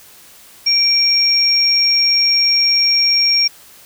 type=tone pair together; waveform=sine; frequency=2339 / 5563 Hz; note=D7 / F8; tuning=-8 / -8 cents; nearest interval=octave + minor third; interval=1500 cents; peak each=-20 / -11 dBFS; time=0.66-3.48 s; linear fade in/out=10 ms; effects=white hiss -43 dBFS RMS until 3.85 s